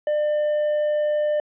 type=tone; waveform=triangle; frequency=599 Hz; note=D5; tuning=34 cents sharp; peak=-17 dBFS; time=0.07-1.4 s; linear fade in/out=2 ms; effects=resampled to 8000 Hz